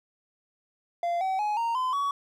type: tone with pitch steps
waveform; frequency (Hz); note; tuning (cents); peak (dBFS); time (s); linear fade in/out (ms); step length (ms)
triangle; 690 / 761.2 / 839.7 / 926.4 / 1022 / 1127.4; F5 / F#5 / G#5 / A#5 / C6 / C#6; -21 / +49 / +19 / -11 / -41 / +29; -23; 1.03-2.11; 2; 180
effects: none